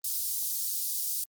white high-pass noise, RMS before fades -31 dBFS, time 0.04-1.24 s, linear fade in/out 5 ms, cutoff 4700 Hz, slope 24 dB/octave, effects Opus 32 kbps

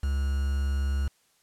triangle tone with quantisation, 69.3 Hz, C#2, in tune, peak -22 dBFS, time 0.03-1.08 s, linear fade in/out 5 ms, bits 7, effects white hiss -66 dBFS RMS until 1.42 s + low-pass 11000 Hz 12 dB/octave

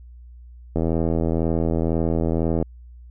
click train, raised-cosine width 2 ms, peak -9 dBFS, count 154, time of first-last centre 0.76-2.626 s, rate 82 Hz, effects added 60 Hz sine -40 dBFS peak until 3.1 s

